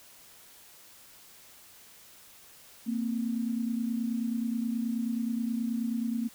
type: tone pair together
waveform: sine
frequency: 228.2 / 257.6 Hz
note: A#3 / C4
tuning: -37 / -27 cents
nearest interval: major second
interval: 210 cents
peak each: -29 / -34 dBFS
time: 2.86-6.29 s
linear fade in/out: 20 ms
effects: white hiss -54 dBFS RMS until 6.34 s